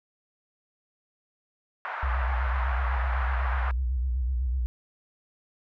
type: band-pass noise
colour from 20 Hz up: white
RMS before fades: -34 dBFS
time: 1.85-3.71 s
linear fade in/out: 0 ms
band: 710 to 1600 Hz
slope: 24 dB/octave
type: tone with vibrato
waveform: sine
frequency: 62.8 Hz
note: B1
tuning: 30 cents sharp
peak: -24 dBFS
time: 2.03-4.66 s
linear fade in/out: 0 ms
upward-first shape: square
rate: 8 Hz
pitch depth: 81 cents each way
effects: none